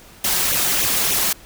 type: noise with flanger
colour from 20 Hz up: white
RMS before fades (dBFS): -19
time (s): 0.24-1.33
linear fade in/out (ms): 5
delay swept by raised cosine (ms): 0.3 to 5.6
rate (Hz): 3.4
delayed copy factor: +0.75
effects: pink hiss -45 dBFS RMS until 1.45 s